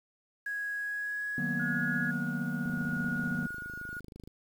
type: tone with pitch glide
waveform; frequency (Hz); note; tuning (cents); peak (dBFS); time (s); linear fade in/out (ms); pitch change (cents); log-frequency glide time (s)
sine; 1659 to 1673.4; G#6 to G#6; -2 to +13; -32; 0.46-2.11; 5; +15; 0.75-1.24
type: chord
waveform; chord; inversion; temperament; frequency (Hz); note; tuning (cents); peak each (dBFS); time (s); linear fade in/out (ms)
triangle; B major seventh; first; just; 154.34 / 185.21 / 231.5 / 246.9; D#3 / F#3 / A#3 / B3; -14 / +2 / -12 / 0; -35; 1.38-3.46; 2
type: tone with tremolo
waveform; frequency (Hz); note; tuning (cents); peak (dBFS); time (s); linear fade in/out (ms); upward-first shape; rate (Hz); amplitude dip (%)
sine; 1444; F#6; -43; -33; 1.59-4; 10; sine; 0.81; 50
type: click train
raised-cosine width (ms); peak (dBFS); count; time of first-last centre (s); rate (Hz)
3; -34; 43; 2.66-4.275; 26
effects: 9-bit